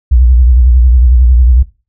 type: tone with vibrato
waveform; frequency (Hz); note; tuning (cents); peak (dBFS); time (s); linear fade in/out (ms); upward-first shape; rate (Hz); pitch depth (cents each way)
sine; 61.5; B1; -7; -3; 0.11-1.63; 10; sine; 11; 130
effects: noise-tail reverb RT60 0.3 s tail -17 dB re dry